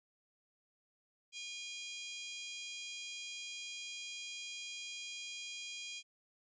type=harmonic tone with a mistuned harmonic; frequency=810 Hz; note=G#5; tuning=43 cents flat; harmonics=3 / 4 / 5 / 6 / 7 / 8 / 9 / 10; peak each=-48 / -47 / -57 / -52 / -58 / -53 / -56 / -60 dBFS; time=1.32-6.03 s; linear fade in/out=50 ms; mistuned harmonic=8; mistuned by=+17 cents; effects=none